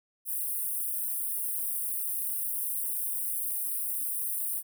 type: high-pass noise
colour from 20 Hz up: white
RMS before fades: -32 dBFS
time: 0.25-4.63 s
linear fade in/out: 50 ms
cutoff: 8800 Hz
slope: 96 dB/octave
effects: none